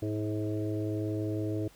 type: harmonic tone with a mistuned harmonic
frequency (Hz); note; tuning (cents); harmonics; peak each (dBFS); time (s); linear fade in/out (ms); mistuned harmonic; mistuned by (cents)
106.8; G#2; +49; 1 / 3 / 4 / 5 / 6; -33 / -33 / -38 / -43 / -43; 0.02-1.68; 5; 4; -24
effects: pink hiss -58 dBFS RMS until 1.75 s